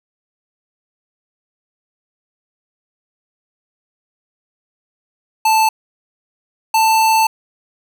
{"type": "tone pair in turn", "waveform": "square", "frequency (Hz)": [880, 885.6], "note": ["A5", "A5"], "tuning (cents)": [0, 11], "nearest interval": "unison", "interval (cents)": 11, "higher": "second", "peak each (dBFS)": -11, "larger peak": "neither", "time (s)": [[5.45, 5.69], [6.74, 7.27]], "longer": "second", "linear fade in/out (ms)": 5, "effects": []}